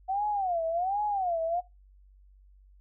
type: tone with vibrato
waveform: sine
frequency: 740 Hz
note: F#5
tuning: in tune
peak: -26 dBFS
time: 0.08-1.61 s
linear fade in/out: 20 ms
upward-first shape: sine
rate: 1.3 Hz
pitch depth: 220 cents each way
effects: noise-tail reverb RT60 0.2 s tail -18 dB re dry + added 48 Hz sine -54 dBFS peak until 2.8 s